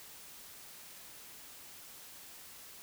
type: silence
effects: white hiss -52 dBFS RMS until 2.82 s